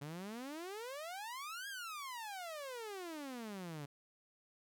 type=exponential two-way sweep; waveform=sawtooth; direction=up then down; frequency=138.7 to 1661.2 to 138.7 Hz; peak=-40 dBFS; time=0.01-3.86 s; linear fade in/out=10 ms; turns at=1.68 s; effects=none